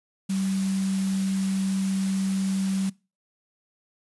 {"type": "tone in noise", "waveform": "sine", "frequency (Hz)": 192.3, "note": "G3", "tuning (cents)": -33, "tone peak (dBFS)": -23, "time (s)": [0.29, 2.9], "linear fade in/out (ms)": 10, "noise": "white", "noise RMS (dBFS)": -38, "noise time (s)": [0.29, 2.9], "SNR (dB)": 12, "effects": ["noise-tail reverb RT60 0.3 s tail -23 dB re dry", "resampled to 24000 Hz"]}